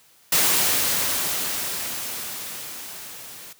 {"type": "noise with level ramp", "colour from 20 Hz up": "white", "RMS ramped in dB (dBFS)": [-18, -41], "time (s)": [0.32, 3.53], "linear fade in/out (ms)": 5, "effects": ["white hiss -56 dBFS RMS until 3.59 s", "high-pass 80 Hz 12 dB/octave"]}